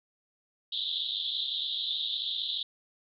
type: band-pass noise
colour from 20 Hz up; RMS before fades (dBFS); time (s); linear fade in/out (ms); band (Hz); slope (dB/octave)
white; -33; 0.72-2.63; 5; 3300 to 3900; 96
effects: none